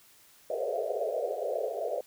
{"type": "band-pass noise", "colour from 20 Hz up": "white", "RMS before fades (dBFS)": -32, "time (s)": [0.5, 2.01], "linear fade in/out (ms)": 2, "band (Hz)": [400, 690], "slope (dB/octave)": 96, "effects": ["white hiss -59 dBFS RMS until 2.06 s"]}